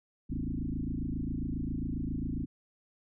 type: tone with frequency modulation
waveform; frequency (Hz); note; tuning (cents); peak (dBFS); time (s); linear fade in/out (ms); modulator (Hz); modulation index
sine; 155.56; D#3; 0; -31; 0.29-2.46; 20; 27.4; 5
effects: none